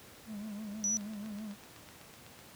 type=tone with vibrato; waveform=triangle; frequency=210.3 Hz; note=G#3; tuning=22 cents sharp; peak=-37 dBFS; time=0.26-1.56 s; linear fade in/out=50 ms; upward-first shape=sine; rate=6.2 Hz; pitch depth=80 cents each way
type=tone; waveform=sine; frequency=5900 Hz; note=F#8; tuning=6 cents flat; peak=-29 dBFS; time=0.84-0.97 s; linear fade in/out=0 ms
type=click train; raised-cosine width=0.2 ms; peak=-35 dBFS; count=12; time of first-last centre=1.01-2.39 s; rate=7.97 Hz
effects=pink hiss -54 dBFS RMS until 2.55 s + high-pass 80 Hz 12 dB/octave

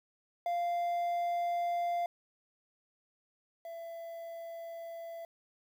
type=tone pair in turn; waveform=triangle; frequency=695 / 669.5 Hz; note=F5 / E5; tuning=-9 / +27 cents; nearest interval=minor second; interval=64 cents; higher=first; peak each=-28 / -39 dBFS; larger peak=first; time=0.46-2.06 / 3.65-5.25 s; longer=neither; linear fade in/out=2 ms; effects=10-bit

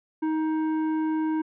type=tone with tanh clipping; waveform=triangle; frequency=314.2 Hz; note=D#4; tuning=17 cents sharp; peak=-25 dBFS; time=0.22-1.42 s; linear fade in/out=10 ms; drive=16 dB; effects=low-pass 2000 Hz 12 dB/octave

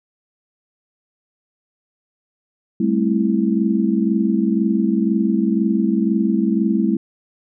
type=chord; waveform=sine; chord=A minor seventh; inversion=third; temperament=just; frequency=198 / 220 / 264 / 330 Hz; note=G3 / A3 / C4 / E4; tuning=+18 / 0 / +16 / +2 cents; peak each=-19 / -19 / -24 / -21 dBFS; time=2.8-6.97 s; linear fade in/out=5 ms; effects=none

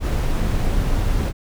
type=noise; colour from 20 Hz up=brown; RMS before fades=-19 dBFS; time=0-1.33 s; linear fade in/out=50 ms; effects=none

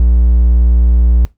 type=tone; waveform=triangle; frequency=59.3 Hz; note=A#1; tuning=30 cents sharp; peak=-4 dBFS; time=0-1.25 s; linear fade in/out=0 ms; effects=noise-tail reverb RT60 0.2 s tail -20 dB re dry

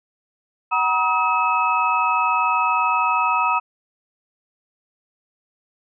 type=tone cluster; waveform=sine; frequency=747 / 955 / 1268 / 2588 Hz; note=F#5 / A#5 / D#6 / E7; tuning=+16 / +42 / +32 / -32 cents; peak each=-27 / -20 / -20 / -25 dBFS; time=0.71-3.6 s; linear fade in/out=20 ms; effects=none

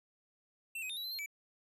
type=tone with pitch steps; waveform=square; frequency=2694 / 2520 / 3645 / 3908 / 4070 / 4203 / 2306 Hz; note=E7 / D#7 / A#7 / B7 / C8 / C8 / D7; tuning=+37 / +21 / -40 / -19 / -49 / +7 / -32 cents; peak=-39 dBFS; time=0.75-1.261 s; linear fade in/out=5 ms; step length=73 ms; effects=none

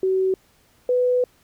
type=tone pair in turn; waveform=sine; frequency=378 / 497.4 Hz; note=F#4 / B4; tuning=+37 / +12 cents; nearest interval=perfect fourth; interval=475 cents; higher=second; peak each=-17 / -16 dBFS; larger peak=second; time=0.03-0.34 / 0.89-1.24 s; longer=second; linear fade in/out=2 ms; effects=pink hiss -59 dBFS RMS until 1.43 s

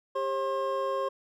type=tone cluster; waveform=triangle; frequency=397.6 / 538 / 1067 Hz; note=G4 / C5 / C6; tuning=+25 / +48 / +34 cents; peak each=-33 / -28 / -30 dBFS; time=0.15-1.09 s; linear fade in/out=10 ms; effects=none

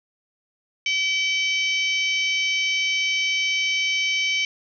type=harmonic tone with a mistuned harmonic; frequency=766 Hz; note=G5; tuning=40 cents flat; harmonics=3 / 4 / 5 / 6 / 7 / 8; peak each=-22 / -25 / -36 / -37 / -34 / -35 dBFS; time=0.86-4.45 s; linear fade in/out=2 ms; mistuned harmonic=7; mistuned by=+36 cents; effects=none

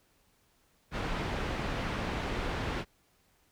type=low-pass noise; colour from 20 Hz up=pink; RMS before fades=-34 dBFS; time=0.91-2.85 s; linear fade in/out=50 ms; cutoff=2800 Hz; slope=12 dB/octave; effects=pink hiss -69 dBFS RMS until 3.51 s

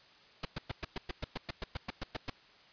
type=noise bursts; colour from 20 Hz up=pink; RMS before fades=-36 dBFS; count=15; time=0.43-2.3 s; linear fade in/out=5 ms; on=22 ms; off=110 ms; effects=white hiss -60 dBFS RMS until 2.72 s + resampled to 11025 Hz

